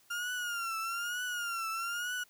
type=tone with vibrato; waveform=35% pulse; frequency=1400 Hz; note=F6; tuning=4 cents sharp; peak=-32 dBFS; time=0.1-2.24 s; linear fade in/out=10 ms; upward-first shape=triangle; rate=1.1 Hz; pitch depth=110 cents each way; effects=white hiss -65 dBFS RMS until 2.29 s